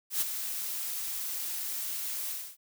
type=noise with ADSR envelope; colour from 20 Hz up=blue; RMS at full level=-27 dBFS; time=0.1-2.57 s; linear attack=110 ms; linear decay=24 ms; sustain=-8 dB; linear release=270 ms; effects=none